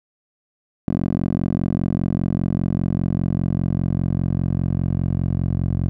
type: tone with band-pass filter sweep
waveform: 10% pulse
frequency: 44.99 Hz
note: F#1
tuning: 48 cents flat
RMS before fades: -21 dBFS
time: 0.88-5.89 s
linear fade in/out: 0 ms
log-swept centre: 230 to 110 Hz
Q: 1.1
effects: none